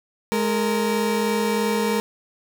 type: tone pair together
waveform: 30% pulse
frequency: 209.9 / 462.8 Hz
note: G#3 / A#4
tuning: +19 / -13 cents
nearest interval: octave + major second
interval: 1368 cents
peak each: -20 dBFS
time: 0.32-2 s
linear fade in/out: 0 ms
effects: none